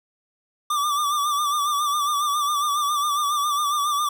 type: tone with vibrato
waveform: square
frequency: 1174.7 Hz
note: D6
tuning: in tune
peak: -21 dBFS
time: 0.7-4.09 s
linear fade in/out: 5 ms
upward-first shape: sine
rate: 7.3 Hz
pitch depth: 59 cents each way
effects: none